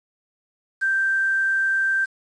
sine tone with quantisation, 1568 Hz, G6, in tune, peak -18 dBFS, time 0.81-2.06 s, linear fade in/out 20 ms, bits 7, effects resampled to 22050 Hz

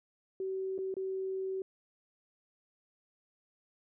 sine tone with dropouts, 380.9 Hz, G4, 50 cents flat, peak -33 dBFS, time 0.4-1.62 s, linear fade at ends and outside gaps 2 ms, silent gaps 0.78-0.787 / 0.941-0.967 s, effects none

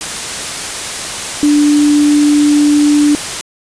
sine tone in noise, 293.7 Hz, D4, in tune, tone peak -6 dBFS, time 1.43-3.15 s, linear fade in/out 0 ms, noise white, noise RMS -20 dBFS, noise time 0.01-3.41 s, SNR +11 dB, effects resampled to 22050 Hz

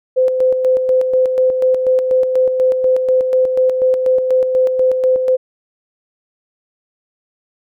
sine tone with tremolo, 514 Hz, C5, 31 cents flat, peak -9 dBFS, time 0.16-5.37 s, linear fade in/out 20 ms, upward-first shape square, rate 4.1 Hz, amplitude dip 45%, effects none

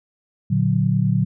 sine chord, Bb augmented, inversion none, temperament equal, 116.54 / 146.83 / 185 Hz, Bb2 / D3 / F#3, 0 / 0 / 0 cents, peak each -20 dBFS, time 0.5-1.25 s, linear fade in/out 10 ms, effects none

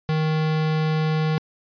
square tone, 156.4 Hz, D#3, 9 cents sharp, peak -20 dBFS, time 0.09-1.38 s, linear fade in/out 0 ms, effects resampled to 11025 Hz

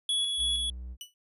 square tone with tremolo, 3376 Hz, G#7, 28 cents sharp, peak -26 dBFS, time 0.09-0.7 s, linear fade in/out 2 ms, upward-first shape square, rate 3.2 Hz, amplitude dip 30%
triangle tone, 61.74 Hz, B1, in tune, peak -35 dBFS, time 0.37-0.97 s, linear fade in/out 50 ms
sawtooth tone with exponential decay, 2960 Hz, F#7, in tune, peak -32 dBFS, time 1.01-1.14 s, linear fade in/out 1 ms, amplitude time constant 27 ms
effects resampled to 32000 Hz

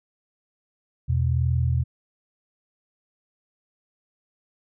sine tone pair together, 83.16 / 124.6 Hz, E2 / B2, +16 / +16 cents, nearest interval perfect fifth, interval 700 cents, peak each -22 dBFS, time 1.08-1.84 s, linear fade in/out 20 ms, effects none

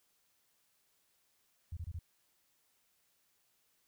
sine tone bursts, 83.9 Hz, E2, 31 cents sharp, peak -38 dBFS, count 4, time 1.72-1.991 s, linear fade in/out 5 ms, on 49 ms, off 25 ms, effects white hiss -75 dBFS RMS until 3.87 s

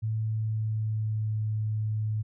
sine tone with pitch glide, 110 to 107.99 Hz, A2 to A2, 0 to -32 cents, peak -26 dBFS, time 0.02-2.23 s, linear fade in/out 20 ms, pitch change -32 cents, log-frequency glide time 0.16-1.41 s, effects none

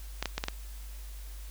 clicks, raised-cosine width 0.2 ms, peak -13 dBFS, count 5, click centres 0.226 / 0.257 / 0.38 / 0.439 / 0.484 s, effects added 50 Hz sine -40 dBFS peak until 1.5 s + white hiss -53 dBFS RMS until 1.5 s

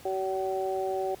harmonic tone, 190 Hz, F#3, 46 cents sharp, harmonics 2 / 3 / 4, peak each -30 / -34 / -32 dBFS, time 0.05-1.15 s, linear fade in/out 5 ms, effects pink hiss -51 dBFS RMS until 1.2 s + high-pass 60 Hz 12 dB/octave

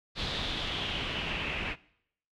pink noise with low-pass filter sweep, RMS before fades -34 dBFS, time 0.15-1.76 s, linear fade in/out 50 ms, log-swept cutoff 3900 to 2500 Hz, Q 4.5, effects noise-tail reverb RT60 0.7 s tail -21 dB re dry

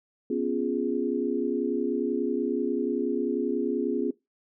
sine chord, C# dominant seventh, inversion third, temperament equal, 246.9 / 277.2 / 349.2 / 415.3 Hz, B3 / C#4 / E#4 / G#4, 0 / 0 / 0 / 0 cents, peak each -30 dBFS, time 0.3-4.11 s, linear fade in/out 5 ms, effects noise-tail reverb RT60 0.2 s tail -20 dB re dry

